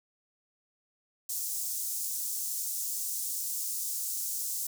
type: high-pass noise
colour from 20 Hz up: pink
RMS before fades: -34 dBFS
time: 1.29-4.67 s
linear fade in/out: 5 ms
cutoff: 6500 Hz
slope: 24 dB/octave
effects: none